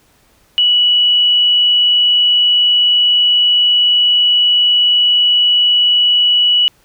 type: tone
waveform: sine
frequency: 2941 Hz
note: F#7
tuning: 11 cents flat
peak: -8 dBFS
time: 0.58-6.68 s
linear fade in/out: 0 ms
effects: pink hiss -53 dBFS RMS until 6.84 s